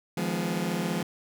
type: chord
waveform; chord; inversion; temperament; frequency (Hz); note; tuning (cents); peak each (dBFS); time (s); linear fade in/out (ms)
sawtooth; F half-diminished seventh; third; just; 157.15 / 174.61 / 209.5 / 251.4; Eb3 / F3 / Ab3 / Cb4; +18 / 0 / +15 / +31; -32 / -26 / -28 / -32; 0.17-1.03; 5
effects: none